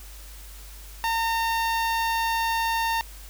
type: tone with notch filter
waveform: sawtooth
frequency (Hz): 912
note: A#5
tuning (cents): -38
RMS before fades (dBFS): -25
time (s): 1.04-3.01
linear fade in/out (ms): 0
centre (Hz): 8000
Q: 1.4
effects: added 50 Hz sine -41 dBFS peak until 3.29 s + white hiss -47 dBFS RMS until 3.29 s